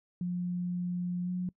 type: tone with pitch glide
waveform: sine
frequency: 177.7 to 180.7 Hz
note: F3 to F#3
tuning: +30 to -41 cents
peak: -30 dBFS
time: 0.21-1.49 s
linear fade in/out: 2 ms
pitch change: +29 cents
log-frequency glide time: 1.24-1.3 s
effects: noise-tail reverb RT60 0.1 s tail -24 dB re dry